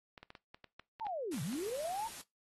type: clicks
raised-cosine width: 0.3 ms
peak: -33 dBFS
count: 12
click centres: 0.178 / 0.23 / 0.304 / 0.352 / 0.545 / 0.643 / 0.796 / 0.998 / 1.067 / 1.344 / 1.381 / 1.529 s
type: linear two-way sweep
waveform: sine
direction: down then up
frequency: 927 to 123.6 to 927 Hz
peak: -36 dBFS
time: 1.01-2.08 s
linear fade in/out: 10 ms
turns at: 1.42 s
type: noise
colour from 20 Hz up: white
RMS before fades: -48 dBFS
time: 1.31-2.22 s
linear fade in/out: 10 ms
effects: noise-tail reverb RT60 0.2 s tail -21 dB re dry + AAC 32 kbps